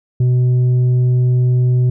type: tone with tanh clipping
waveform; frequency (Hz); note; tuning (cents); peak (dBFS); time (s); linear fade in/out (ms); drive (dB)
sine; 124.9; B2; +20; -11; 0.2-1.9; 5; 4
effects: none